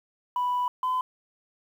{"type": "tone pair in turn", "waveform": "sine", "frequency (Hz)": [987.8, 1016.2], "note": ["B5", "B5"], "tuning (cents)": [0, 49], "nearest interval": "unison", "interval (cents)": 49, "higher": "second", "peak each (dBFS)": -22, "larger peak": "neither", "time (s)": [[0.36, 0.68], [0.83, 1.01]], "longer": "first", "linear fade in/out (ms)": 2, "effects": ["tanh soft clip ceiling -21 dBFS", "9-bit"]}